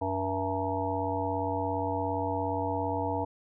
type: harmonic tone with a mistuned harmonic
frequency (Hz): 95.3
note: G2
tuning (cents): -48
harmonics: 1 / 3 / 5 / 7 / 9 / 10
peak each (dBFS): -35 / -35 / -35 / -35 / -35 / -35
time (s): 0.01-3.25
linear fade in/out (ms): 10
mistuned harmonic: 10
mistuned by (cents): -33
effects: none